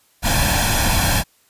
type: noise with comb filter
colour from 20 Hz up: pink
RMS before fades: -17 dBFS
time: 0.22-1.24 s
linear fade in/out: 50 ms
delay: 1.2 ms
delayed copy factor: +0.75
effects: white hiss -58 dBFS RMS until 1.49 s + resampled to 32000 Hz